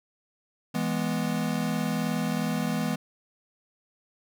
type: chord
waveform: square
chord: E major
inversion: none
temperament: equal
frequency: 164.81 / 207.7 / 246.9 Hz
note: E3 / G#3 / B3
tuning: 0 / 0 / 0 cents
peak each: -31 dBFS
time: 0.74-2.96 s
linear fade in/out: 10 ms
effects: none